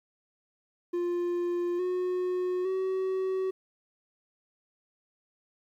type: tone with pitch steps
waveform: triangle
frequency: 350.1 / 363.7 / 377.8 Hz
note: F4 / F#4 / F#4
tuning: +4 / -30 / +36 cents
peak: -25 dBFS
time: 0.93-3.51 s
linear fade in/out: 10 ms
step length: 860 ms
effects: 11-bit